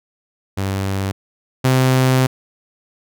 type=tone pair in turn; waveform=sawtooth; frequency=97.2 / 129.75 Hz; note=G2 / C3; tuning=-14 / -14 cents; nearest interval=perfect fourth; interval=500 cents; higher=second; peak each=-15 / -8 dBFS; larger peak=second; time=0.57-1.12 / 1.64-2.27 s; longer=second; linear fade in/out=10 ms; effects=none